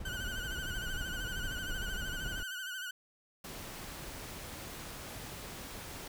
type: noise with tremolo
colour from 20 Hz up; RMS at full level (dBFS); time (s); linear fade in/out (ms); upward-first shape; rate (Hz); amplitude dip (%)
brown; -39; 0-2.43; 2; sine; 16; 35
type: tone with vibrato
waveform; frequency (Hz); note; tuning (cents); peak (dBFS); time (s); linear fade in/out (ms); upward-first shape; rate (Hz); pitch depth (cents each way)
30% pulse; 1495; F#6; +17; -36; 0.05-2.91; 5; sine; 13; 71
type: noise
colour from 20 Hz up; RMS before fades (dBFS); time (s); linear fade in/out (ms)
pink; -45; 3.44-6.08; 5
effects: none